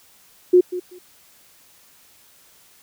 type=tone with echo; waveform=sine; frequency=360.5 Hz; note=F#4; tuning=45 cents flat; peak=-8 dBFS; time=0.53-0.61 s; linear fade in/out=10 ms; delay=190 ms; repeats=2; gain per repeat=-15 dB; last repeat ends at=0.99 s; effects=white hiss -53 dBFS RMS until 2.82 s